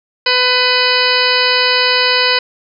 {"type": "harmonic tone with a mistuned harmonic", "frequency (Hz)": 500, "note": "B4", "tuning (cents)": 21, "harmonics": [1, 2, 3, 4, 5, 6, 8, 9, 10], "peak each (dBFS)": [-19, -19, -19, -19, -19, -19, -19, -19, -19], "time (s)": [0.26, 2.39], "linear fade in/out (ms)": 5, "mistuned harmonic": 9, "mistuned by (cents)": -22, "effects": []}